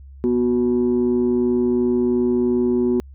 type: tone pair together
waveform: sine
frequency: 244.8 / 367.6 Hz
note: B3 / F#4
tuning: -15 / -11 cents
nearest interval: perfect fifth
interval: 704 cents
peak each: -17 dBFS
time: 0.24-3 s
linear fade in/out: 0 ms
effects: tanh soft clip ceiling -11 dBFS + added 68 Hz sine -38 dBFS peak until 3.14 s